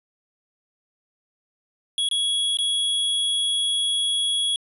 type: tone with dropouts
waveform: square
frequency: 3340 Hz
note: G#7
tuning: 9 cents sharp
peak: -21 dBFS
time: 1.98-4.56 s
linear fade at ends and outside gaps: 1 ms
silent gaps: 2.088-2.112 / 2.571-2.587 s
effects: resampled to 32000 Hz